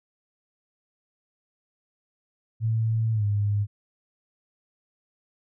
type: tone with pitch glide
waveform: sine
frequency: 112.1 to 102.8 Hz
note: A2 to G#2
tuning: +33 to -17 cents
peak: -21 dBFS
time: 2.6-3.67 s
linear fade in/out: 50 ms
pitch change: -150 cents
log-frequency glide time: 3.13-3.24 s
effects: none

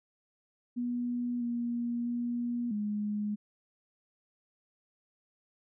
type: tone with pitch steps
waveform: sine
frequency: 242.9 / 237.9 / 239.8 / 208.6 Hz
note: B3 / A#3 / A#3 / G#3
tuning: -29 / +35 / +49 / +8 cents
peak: -30 dBFS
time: 0.76-3.36 s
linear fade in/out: 20 ms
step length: 650 ms
effects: none

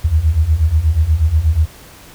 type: beating tone pair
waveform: sine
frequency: 73.9 / 82.2 Hz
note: D2 / E2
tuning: +11 / -4 cents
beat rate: 8.3 Hz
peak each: -15 / -12 dBFS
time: 0.04-1.66 s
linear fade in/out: 10 ms
effects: pink hiss -40 dBFS RMS until 2.14 s

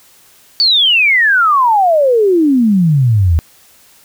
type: exponential sweep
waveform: sine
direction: down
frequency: 4607 to 76.2 Hz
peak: -7 dBFS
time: 0.6-3.39 s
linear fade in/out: 0 ms
effects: white hiss -46 dBFS RMS until 4.04 s

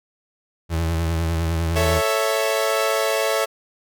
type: tone with vibrato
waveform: 35% pulse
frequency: 82.41 Hz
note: E2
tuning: in tune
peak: -18 dBFS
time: 0.69-2.02 s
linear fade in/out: 50 ms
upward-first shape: sine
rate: 9.9 Hz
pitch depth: 45 cents each way
type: chord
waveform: sawtooth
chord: A major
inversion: none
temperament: equal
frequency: 440 / 554.4 / 659.3 Hz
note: A4 / C#5 / E5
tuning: 0 / 0 / 0 cents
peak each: -20 / -19 / -19 dBFS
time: 1.75-3.46 s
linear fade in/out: 20 ms
effects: none

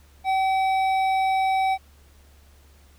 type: tone with hard clipping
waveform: sine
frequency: 765 Hz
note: G5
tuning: 42 cents flat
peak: -21 dBFS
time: 0.24-1.78 s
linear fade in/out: 50 ms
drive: 9 dB
effects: added 71 Hz sine -51 dBFS peak until 2.98 s + pink hiss -58 dBFS RMS until 2.98 s

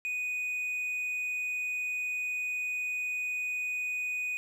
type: tone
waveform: triangle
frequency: 2484 Hz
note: D#7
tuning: 3 cents flat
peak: -29 dBFS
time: 0.05-4.37 s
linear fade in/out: 0 ms
effects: none

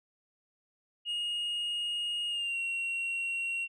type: tone with pitch glide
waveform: sine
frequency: 2864 to 2741 Hz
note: F7 to F7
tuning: +43 to -33 cents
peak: -28 dBFS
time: 1.05-3.68 s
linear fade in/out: 50 ms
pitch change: -76 cents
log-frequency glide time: 2.29-2.58 s
effects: tanh soft clip ceiling -30 dBFS

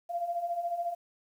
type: beating tone pair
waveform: sine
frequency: 679 / 693 Hz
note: F5 / F5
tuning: -49 / -14 cents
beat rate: 14 Hz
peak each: -37 / -31 dBFS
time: 0.09-0.95 s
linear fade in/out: 20 ms
effects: 10-bit

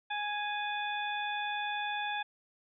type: harmonic tone with a mistuned harmonic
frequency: 830 Hz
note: G#5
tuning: 1 cent flat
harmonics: 1 / 2 / 3 / 4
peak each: -35 / -38 / -40 / -41 dBFS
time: 0.1-2.23 s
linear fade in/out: 10 ms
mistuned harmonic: 4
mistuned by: +75 cents
effects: none

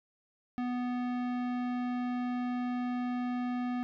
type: tone with tanh clipping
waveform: sine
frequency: 246.9 Hz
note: B3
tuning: in tune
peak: -33 dBFS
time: 0.58-3.83 s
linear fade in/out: 0 ms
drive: 18 dB
effects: none

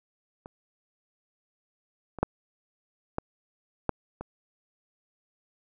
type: clicks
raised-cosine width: 1 ms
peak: -28 / -24 / -8 / -14 / -10 / -22 dBFS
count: 6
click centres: 0.459 / 2.187 / 2.23 / 3.184 / 3.893 / 4.21 s
effects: none

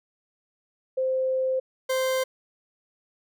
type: tone pair in turn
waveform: sine / 40% pulse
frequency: 521 / 521 Hz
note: C5 / C5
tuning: -7 / -7 cents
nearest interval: unison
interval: 0 cents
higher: neither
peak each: -22 dBFS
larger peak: neither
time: 0.97-1.6 / 1.89-2.24 s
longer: first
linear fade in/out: 10 ms
effects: none

